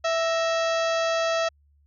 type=harmonic tone with a mistuned harmonic; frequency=659.3 Hz; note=E5; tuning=in tune; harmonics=1 / 2 / 3 / 4 / 5 / 6 / 7 / 8 / 9 / 10; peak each=-23 / -29 / -33 / -35 / -37 / -39 / -40 / -41 / -42 / -43 dBFS; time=0.04-1.49 s; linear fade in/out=10 ms; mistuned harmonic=3; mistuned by=-97 cents; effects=added 72 Hz sine -58 dBFS peak until 1.86 s